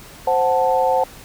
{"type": "chord", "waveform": "sine", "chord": "F# diminished", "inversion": "second", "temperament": "equal", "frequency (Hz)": [523.3, 740, 880], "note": ["C5", "F#5", "A5"], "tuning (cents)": [0, 0, 0], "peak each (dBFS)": [-18, -19, -19], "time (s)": [0.27, 1.04], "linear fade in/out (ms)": 5, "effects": ["pink hiss -41 dBFS RMS until 1.24 s"]}